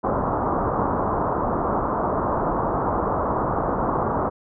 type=low-pass noise; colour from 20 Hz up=white; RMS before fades=-23 dBFS; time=0.03-4.3 s; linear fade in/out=20 ms; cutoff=1200 Hz; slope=48 dB/octave; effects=none